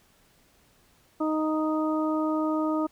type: harmonic tone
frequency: 311.1 Hz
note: D#4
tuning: in tune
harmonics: 1 / 2 / 3 / 4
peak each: -25 / -31 / -35 / -33 dBFS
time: 1.2-2.87 s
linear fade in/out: 10 ms
effects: pink hiss -62 dBFS RMS until 2.91 s